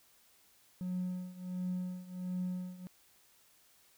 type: tone with tremolo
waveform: triangle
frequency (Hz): 181.9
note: F#3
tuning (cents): -29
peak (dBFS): -29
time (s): 0.81-2.87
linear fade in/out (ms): 0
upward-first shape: triangle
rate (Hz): 1.4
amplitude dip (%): 90
effects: tanh soft clip ceiling -29 dBFS + white hiss -66 dBFS RMS until 3.97 s